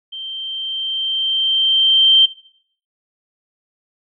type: tone with level ramp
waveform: sine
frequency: 3136 Hz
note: G7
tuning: in tune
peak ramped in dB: -27 to -7 dBFS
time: 0.12-2.26 s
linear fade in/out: 10 ms
effects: noise-tail reverb RT60 0.6 s tail -17 dB re dry